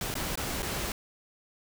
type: noise with dropouts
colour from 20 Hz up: pink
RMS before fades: -33 dBFS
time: 0.01-0.92 s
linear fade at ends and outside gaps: 2 ms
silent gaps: 0.141-0.153 / 0.356-0.374 / 0.623-0.628 s
effects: none